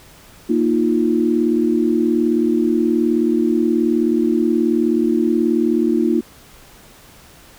sine chord, Bb suspended fourth, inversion none, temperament just, 233.1 / 310.8 / 349.6 Hz, Bb3 / Eb4 / F4, 0 / -2 / +2 cents, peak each -18 dBFS, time 0.49-6.21 s, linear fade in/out 10 ms, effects pink hiss -45 dBFS RMS until 7.58 s

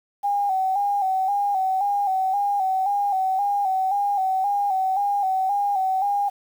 sine tone with vibrato, 784 Hz, G5, in tune, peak -19 dBFS, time 0.23-6.3 s, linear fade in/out 20 ms, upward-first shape square, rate 1.9 Hz, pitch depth 57 cents each way, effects 8-bit

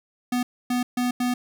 square tone bursts at uneven times, 246.9 Hz, B3, in tune, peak -22 dBFS, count 4, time 0.32-0.43 / 0.7-0.83 / 0.97-1.11 / 1.2-1.34 s, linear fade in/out 5 ms, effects none

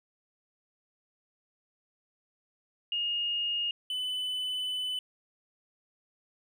sine / triangle tone pair in turn, 2850 / 3006 Hz, F7 / F#7, +34 / +27 cents, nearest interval minor second, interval 93 cents, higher second, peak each -28 / -29 dBFS, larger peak first, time 2.92-3.71 / 3.9-4.99 s, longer second, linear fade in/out 2 ms, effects none

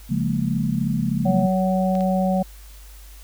sine chord, Bb minor seventh, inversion first, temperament equal with one note detuned, 138.59 / 174.61 / 207.7 / 230.9 Hz, Db3 / F3 / Ab3 / Bb3, 0 / 0 / 0 / -16 cents, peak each -25 dBFS, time 0.09-1.47 s, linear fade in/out 20 ms
harmonic tone, 187.2 Hz, F#3, 20 cents sharp, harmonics 1 / 3 / 4, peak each -19 / -24 / -25 dBFS, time 1.25-2.43 s, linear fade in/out 10 ms
clicks, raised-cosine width 0.2 ms, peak -23 dBFS, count 2, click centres 1.953 / 2.008 s
effects added 50 Hz sine -40 dBFS peak until 3.23 s + white hiss -49 dBFS RMS until 3.23 s

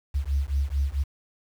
sine beating tone pair, 67.3 / 71.8 Hz, C2 / D2, +49 / -39 cents, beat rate 4.5 Hz, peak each -25 dBFS, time 0.14-1.04 s, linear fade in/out 20 ms, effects tanh soft clip ceiling -16 dBFS + 8-bit

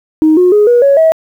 sine tone with pitch steps, 312.7 / 361.3 / 417.4 / 482.2 / 557.2 / 643.7 Hz, D#4 / F#4 / G#4 / B4 / C#5 / E5, +9 / -41 / +9 / -41 / +9 / -41 cents, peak -3 dBFS, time 0.22-1.12 s, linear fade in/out 0 ms, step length 150 ms, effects tanh soft clip ceiling 0 dBFS + 7-bit

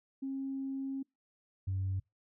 sine tone pair in turn, 269.8 / 95.39 Hz, C#4 / G2, -47 / -47 cents, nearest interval octave + tritone, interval 1800 cents, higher first, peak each -34 / -30 dBFS, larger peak second, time 0.22-1.03 / 1.67-2 s, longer first, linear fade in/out 10 ms, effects noise-tail reverb RT60 0.2 s tail -26 dB re dry + tanh soft clip ceiling -28 dBFS

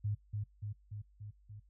sine tone with echo, 104.2 Hz, G#2, 6 cents sharp, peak -32 dBFS, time 0.04-0.15 s, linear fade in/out 10 ms, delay 290 ms, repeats 5, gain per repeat -3 dB, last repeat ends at 1.6 s, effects noise-tail reverb RT60 0.1 s tail -19 dB re dry + added 50 Hz sine -62 dBFS peak until 1.69 s

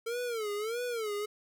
square tone with vibrato, 449.2 Hz, A4, 36 cents sharp, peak -33 dBFS, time 0.06-1.26 s, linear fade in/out 10 ms, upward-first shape sine, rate 1.6 Hz, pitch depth 160 cents each way, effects none

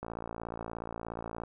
click train, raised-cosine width 1 ms, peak -24 dBFS, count 81, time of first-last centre 0.03-1.436 s, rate 56.9 Hz, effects none

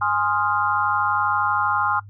sine chord, F minor seventh, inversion first, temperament equal, 830.6 / 1046.5 / 1244.5 / 1396.9 Hz, Ab5 / C6 / Eb6 / F6, 0 / 0 / 0 / 0 cents, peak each -24 dBFS, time 0.01-2 s, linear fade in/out 10 ms, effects noise-tail reverb RT60 0.1 s tail -20 dB re dry + added 101 Hz sine -39 dBFS peak until 2.09 s

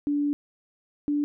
sine tone pair in turn, 290 / 292 Hz, D4 / D4, -22 / -10 cents, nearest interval unison, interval 12 cents, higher second, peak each -22 dBFS, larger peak neither, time 0.07-0.33 / 1.08-1.24 s, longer first, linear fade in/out 0 ms, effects none

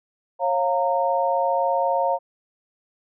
sine tone cluster, 546 / 701 / 922 Hz, C#5 / F5 / A#5, -26 / +6 / -19 cents, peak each -23 dBFS, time 0.39-2.19 s, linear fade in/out 50 ms, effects none

